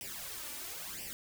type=noise with flanger; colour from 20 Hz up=white; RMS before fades=-43 dBFS; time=0.01-1.13 s; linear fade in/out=0 ms; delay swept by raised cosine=0.37 to 3.47 ms; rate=0.98 Hz; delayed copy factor=+0.8; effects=none